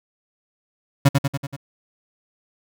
35% pulse tone with echo, 138.9 Hz, C#3, 4 cents sharp, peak -8 dBFS, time 1.05-1.09 s, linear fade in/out 10 ms, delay 95 ms, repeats 5, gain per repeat -4 dB, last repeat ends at 1.565 s, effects none

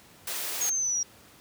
white high-pass noise, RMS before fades -33 dBFS, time 0.27-0.7 s, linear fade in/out 5 ms, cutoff 300 Hz, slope 48 dB/octave
sine linear sweep, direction down, 6600 to 5660 Hz, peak -25 dBFS, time 0.61-1.03 s, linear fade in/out 2 ms
effects pink hiss -54 dBFS RMS until 1.4 s + high-pass 80 Hz 12 dB/octave

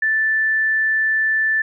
sine tone, 1760 Hz, A6, in tune, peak -15 dBFS, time 0.02-1.62 s, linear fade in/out 5 ms, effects none

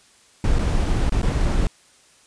brown noise with dropouts, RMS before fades -19 dBFS, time 0.44-1.67 s, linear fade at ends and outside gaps 2 ms, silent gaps 0.587-0.591 / 1.095-1.121 / 1.217-1.229 s, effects white hiss -54 dBFS RMS until 2.26 s + resampled to 22050 Hz

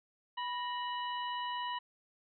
harmonic tone with a mistuned harmonic, 982 Hz, B5, 10 cents flat, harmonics 1 / 2 / 3 / 4, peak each -36 / -44 / -43 / -52 dBFS, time 0.37-1.79 s, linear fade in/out 10 ms, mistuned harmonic 2, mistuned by -90 cents, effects none

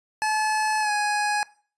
25% pulse tone with pitch glide, 861 to 833.1 Hz, A5 to G#5, -38 to +5 cents, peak -18 dBFS, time 0.22-1.43 s, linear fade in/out 0 ms, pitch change -57 cents, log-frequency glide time 0.8-0.91 s, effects noise-tail reverb RT60 0.4 s tail -20 dB re dry + resampled to 24000 Hz

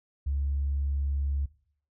sine tone, 70.1 Hz, C#2, 20 cents sharp, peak -25 dBFS, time 0.26-1.46 s, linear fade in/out 10 ms, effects noise-tail reverb RT60 0.6 s tail -20 dB re dry + tanh soft clip ceiling -21 dBFS

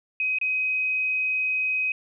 sine tone with dropouts, 2523 Hz, D#7, 23 cents sharp, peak -22 dBFS, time 0.2-1.92 s, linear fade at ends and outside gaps 2 ms, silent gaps 0.386-0.413 s, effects none

